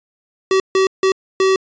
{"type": "tone bursts at uneven times", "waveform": "square", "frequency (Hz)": 381.7, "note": "G4", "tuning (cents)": -46, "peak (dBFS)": -12, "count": 4, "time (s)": [[0.51, 0.6], [0.75, 0.87], [1.03, 1.12], [1.4, 1.56]], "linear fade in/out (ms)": 2, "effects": ["resampled to 16000 Hz"]}